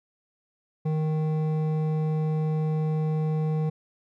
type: tone with hard clipping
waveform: sine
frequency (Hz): 155.7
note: D#3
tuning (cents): +2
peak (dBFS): -25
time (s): 0.85-3.7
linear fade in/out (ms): 10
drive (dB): 10
effects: none